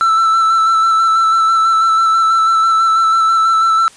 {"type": "tone with vibrato", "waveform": "triangle", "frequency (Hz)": 1329, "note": "E6", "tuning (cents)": 14, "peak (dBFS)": -7, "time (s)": [0.01, 3.88], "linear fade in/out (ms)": 0, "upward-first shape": "square", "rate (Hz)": 6.1, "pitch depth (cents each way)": 16, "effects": ["white hiss -42 dBFS RMS until 3.96 s", "resampled to 22050 Hz"]}